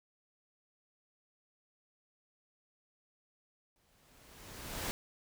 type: noise with exponential growth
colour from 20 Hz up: pink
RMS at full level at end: -36 dBFS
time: 3.76-4.91 s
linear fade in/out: 0 ms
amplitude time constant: 250 ms
effects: none